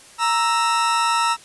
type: tone pair together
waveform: 40% pulse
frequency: 932.1 / 1318.5 Hz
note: A#5 / E6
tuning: 0 / 0 cents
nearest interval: tritone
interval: 600 cents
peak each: -19 dBFS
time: 0.18-1.37 s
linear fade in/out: 50 ms
effects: white hiss -46 dBFS RMS until 1.44 s + resampled to 24000 Hz